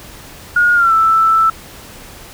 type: tone with pitch glide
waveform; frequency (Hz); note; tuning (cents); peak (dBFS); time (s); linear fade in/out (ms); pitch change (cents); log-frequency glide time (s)
sine; 1434 to 1322.6; F6 to E6; +45 to +5; -8; 0.56-1.5; 5; -140; 0.74-0.93
effects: pink hiss -36 dBFS RMS until 2.33 s